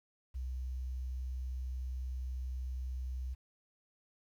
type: tone with quantisation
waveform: sine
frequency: 63.6 Hz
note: C2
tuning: 48 cents flat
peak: -36 dBFS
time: 0.34-3.35 s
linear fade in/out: 20 ms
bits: 11
effects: none